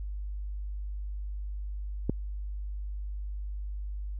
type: click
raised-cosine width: 3 ms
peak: -13 dBFS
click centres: 2.096 s
effects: added 50 Hz sine -33 dBFS peak until 4.19 s